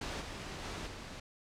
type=noise with level steps; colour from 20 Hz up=pink; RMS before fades=-39 / -43 / -41 / -46 dBFS; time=0.01-1.2 s; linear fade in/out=5 ms; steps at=0.2 / 0.62 / 0.86 s; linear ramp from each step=20 ms; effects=low-pass 6000 Hz 12 dB/octave